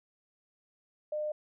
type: tone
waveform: sine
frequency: 605 Hz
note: D#5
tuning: 49 cents flat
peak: -31 dBFS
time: 1.12-1.32 s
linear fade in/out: 5 ms
effects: none